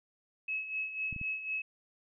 sine tone with tremolo, 2577 Hz, E7, 40 cents flat, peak -31 dBFS, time 0.48-1.62 s, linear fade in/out 5 ms, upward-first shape sine, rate 4 Hz, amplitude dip 65%
clicks, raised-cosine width 5 ms, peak -30 dBFS, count 3, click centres 1.127 / 1.163 / 1.214 s
effects none

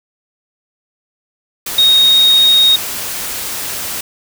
sine tone in noise, 3735 Hz, A#7, 3 cents sharp, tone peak -6 dBFS, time 1.78-2.76 s, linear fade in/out 5 ms, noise white, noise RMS -22 dBFS, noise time 1.66-4.01 s, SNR +13 dB, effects none

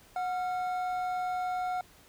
triangle tone pair together, 731 / 1379.9 Hz, F#5 / F6, -21 / -21 cents, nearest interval major seventh, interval 1100 cents, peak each -28 / -39 dBFS, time 0.16-1.81 s, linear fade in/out 2 ms, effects pink hiss -58 dBFS RMS until 2.08 s

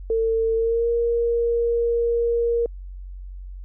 sine tone with pitch glide, 450.8 to 469.1 Hz, A4 to A#4, +42 to +11 cents, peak -18 dBFS, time 0.1-2.66 s, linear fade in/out 2 ms, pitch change +69 cents, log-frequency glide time 0.54-0.89 s, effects added 46 Hz sine -33 dBFS peak until 3.64 s

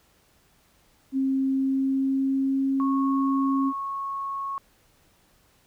sine tone with pitch glide, 267.5 to 271.1 Hz, C4 to C#4, +38 to -38 cents, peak -21 dBFS, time 1.12-3.73 s, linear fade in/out 50 ms, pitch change +24 cents, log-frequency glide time 1.48-3.14 s
sine tone, 1100 Hz, C#6, 14 cents flat, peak -28 dBFS, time 2.8-4.58 s, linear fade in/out 0 ms
effects pink hiss -62 dBFS RMS until 5.66 s

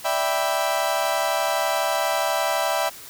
35% pulse chord, E minor seventh, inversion third, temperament equal, 587.3 / 659.3 / 784 / 987.8 Hz, D5 / E5 / G5 / B5, 0 / 0 / 0 / 0 cents, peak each -26 / -23 / -25 / -26 dBFS, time 0.04-2.9 s, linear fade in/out 20 ms, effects white hiss -41 dBFS RMS until 3.09 s

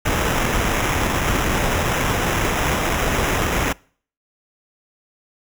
pink noise with sample-and-hold, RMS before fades -20 dBFS, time 0.05-3.73 s, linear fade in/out 10 ms, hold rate 4410 Hz, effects noise-tail reverb RT60 0.5 s tail -25 dB re dry

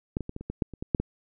clicks, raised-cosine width 3 ms, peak -14 / -19 / -21 / -22 / -26 / -19 / -11 / -27 / -20 / -9 / -15 dBFS, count 11, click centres 0.169 / 0.207 / 0.294 / 0.364 / 0.41 / 0.5 / 0.622 / 0.737 / 0.825 / 0.948 / 1 s, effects none

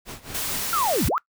pink noise with tremolo, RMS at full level -35 dBFS, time 0.05-0.72 s, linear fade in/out 50 ms, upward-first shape sine, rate 4.6 Hz, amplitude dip 85%
white noise, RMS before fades -28 dBFS, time 0.34-1.09 s, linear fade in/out 10 ms
sine linear two-way sweep, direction down then up, 1396.9 to 37.93 to 1396.9 Hz, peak -20 dBFS, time 0.73-1.18 s, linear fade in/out 0 ms, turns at 1.07 s
effects noise-tail reverb RT60 0.1 s tail -21 dB re dry

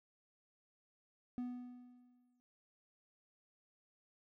triangle tone with exponential decay, 246.9 Hz, B3, in tune, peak -35 dBFS, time 1.38-2.4 s, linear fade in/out 0 ms, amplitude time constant 220 ms, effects noise-tail reverb RT60 0.1 s tail -25 dB re dry

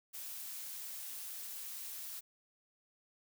blue noise, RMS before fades -45 dBFS, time 0.13-2.21 s, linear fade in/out 20 ms, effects none

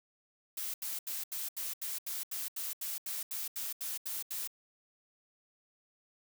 blue noise bursts, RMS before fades -38 dBFS, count 16, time 0.57-4.475 s, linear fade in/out 5 ms, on 170 ms, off 79 ms, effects none

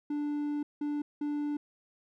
triangle tone bursts at uneven times, 293.7 Hz, D4, in tune, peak -28 dBFS, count 3, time 0.1-0.63 / 0.81-1.02 / 1.21-1.57 s, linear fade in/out 5 ms, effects none

